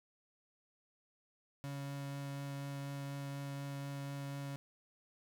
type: tone with vibrato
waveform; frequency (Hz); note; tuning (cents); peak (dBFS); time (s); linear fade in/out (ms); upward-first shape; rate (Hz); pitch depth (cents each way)
35% pulse; 140; C#3; +18; -39; 1.64-4.56; 0; triangle; 4.1; 9
effects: none